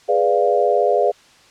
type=chord; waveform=sine; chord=G# diminished seventh; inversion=none; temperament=equal; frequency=415.3 / 493.9 / 587.3 / 698.5 Hz; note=G#4 / B4 / D5 / F5; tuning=0 / 0 / 0 / 0 cents; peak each=-19 dBFS; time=0.08-1.12 s; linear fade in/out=20 ms; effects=white hiss -50 dBFS RMS until 1.5 s + low-pass 6000 Hz 12 dB/octave